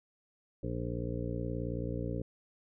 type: harmonic tone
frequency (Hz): 58.7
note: A#1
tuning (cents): +13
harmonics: 1 / 2 / 3 / 4 / 5 / 7 / 8 / 9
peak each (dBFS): -40 / -38 / -41 / -46 / -41 / -44 / -44 / -44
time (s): 0.63-2.22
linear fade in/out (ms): 5
effects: none